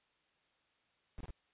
brown noise bursts, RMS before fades -44 dBFS, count 3, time 1.18-1.307 s, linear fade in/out 0 ms, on 25 ms, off 26 ms, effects white hiss -75 dBFS RMS until 1.53 s + resampled to 8000 Hz

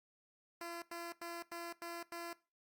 10% pulse tone bursts, 340.7 Hz, F4, 43 cents flat, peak -35 dBFS, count 6, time 0.61-2.33 s, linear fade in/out 2 ms, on 210 ms, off 92 ms, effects noise-tail reverb RT60 0.3 s tail -20 dB re dry + Opus 48 kbps

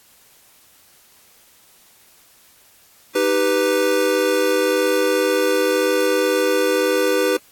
square chord, Eb augmented, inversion none, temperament equal, 311.1 / 392 / 493.9 Hz, Eb4 / G4 / B4, 0 / 0 / 0 cents, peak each -24 / -21 / -19 dBFS, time 3.15-7.37 s, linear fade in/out 5 ms, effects white hiss -52 dBFS RMS until 7.51 s + AAC 64 kbps

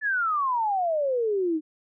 sine exponential sweep, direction down, 1760 to 301.7 Hz, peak -22 dBFS, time 0.01-1.61 s, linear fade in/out 50 ms, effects none

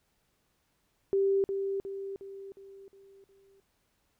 sine tone with echo, 392 Hz, G4, in tune, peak -23 dBFS, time 1.13-1.44 s, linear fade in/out 0 ms, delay 360 ms, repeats 6, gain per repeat -6 dB, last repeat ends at 3.6 s, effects pink hiss -74 dBFS RMS until 4.19 s

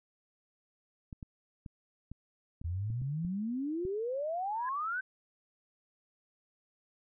clicks, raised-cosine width 5 ms, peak -31 dBFS, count 9, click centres 1.128 / 1.228 / 1.662 / 2.116 / 2.615 / 2.903 / 3.017 / 3.249 / 3.852 s
sine exponential sweep, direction up, 80.2 to 1562 Hz, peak -32 dBFS, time 2.64-5.01 s, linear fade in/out 10 ms
sine tone with exponential growth, 1661.2 Hz, G#6, in tune, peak -37 dBFS, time 4.54-4.69 s, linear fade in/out 2 ms, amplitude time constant 31 ms
effects none

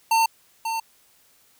square tone with echo, 903 Hz, A5, 45 cents sharp, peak -17 dBFS, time 0.11-0.26 s, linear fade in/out 5 ms, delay 540 ms, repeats 1, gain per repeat -8 dB, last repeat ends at 0.8 s, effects white hiss -59 dBFS RMS until 1.59 s

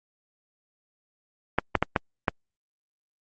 clicks, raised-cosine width 0.5 ms, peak -5 dBFS, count 5, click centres 1.586 / 1.753 / 1.826 / 1.962 / 2.282 s, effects Opus 24 kbps

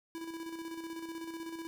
square tone with tremolo, 329.6 Hz, E4, in tune, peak -39 dBFS, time 0.15-1.67 s, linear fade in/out 0 ms, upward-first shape square, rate 16 Hz, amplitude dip 45%, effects none

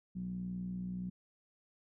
10% pulse tone with low-pass filter, 61 Hz, B1, 21 cents flat, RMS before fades -40 dBFS, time 0.15-1.1 s, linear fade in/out 10 ms, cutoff 190 Hz, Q 9.2, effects none

